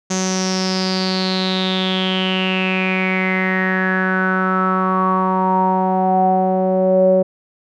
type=tone with low-pass filter sweep; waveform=sawtooth; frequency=187.2 Hz; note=F#3; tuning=20 cents sharp; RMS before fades=-17 dBFS; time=0.1-7.23 s; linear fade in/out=10 ms; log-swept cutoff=6400 to 530 Hz; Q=8.8; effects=none